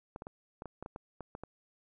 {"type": "clicks", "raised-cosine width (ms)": 1, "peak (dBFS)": -28, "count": 11, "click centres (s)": [0.161, 0.221, 0.269, 0.621, 0.657, 0.826, 0.861, 0.961, 1.207, 1.351, 1.436], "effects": []}